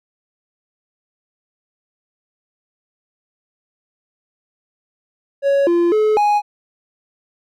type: tone with pitch steps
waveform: triangle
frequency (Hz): 557 / 344.3 / 429.2 / 830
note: C#5 / F4 / A4 / G#5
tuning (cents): +8 / -25 / -43 / -1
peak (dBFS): -10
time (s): 5.42-6.42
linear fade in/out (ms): 50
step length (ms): 250
effects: none